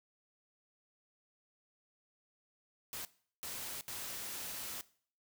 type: noise bursts at uneven times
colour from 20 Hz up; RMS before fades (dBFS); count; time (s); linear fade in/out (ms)
white; -43; 3; 2.93-3.05 / 3.43-3.81 / 3.88-4.81; 0
effects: noise-tail reverb RT60 0.5 s tail -19 dB re dry